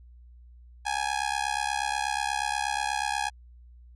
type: tone with amplitude modulation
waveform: sawtooth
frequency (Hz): 830.6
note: G#5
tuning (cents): 0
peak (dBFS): -19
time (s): 0.85-3.3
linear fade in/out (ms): 20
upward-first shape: sine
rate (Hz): 68.3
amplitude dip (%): 95
effects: added 60 Hz sine -48 dBFS peak until 3.95 s + resampled to 24000 Hz